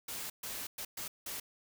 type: noise bursts at uneven times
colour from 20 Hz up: white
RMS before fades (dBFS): -41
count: 5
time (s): 0.08-0.3 / 0.43-0.67 / 0.78-0.85 / 0.97-1.08 / 1.26-1.4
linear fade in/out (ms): 5
effects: none